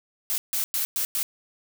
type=noise bursts at uneven times; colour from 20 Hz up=blue; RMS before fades=-26 dBFS; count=5; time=0.3-0.38 / 0.53-0.64 / 0.74-0.85 / 0.96-1.05 / 1.15-1.23 s; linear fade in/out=0 ms; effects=none